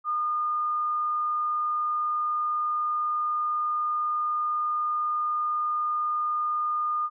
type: tone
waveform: sine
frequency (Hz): 1218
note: D#6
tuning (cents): -37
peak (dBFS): -24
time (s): 0.04-7.1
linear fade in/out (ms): 50
effects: none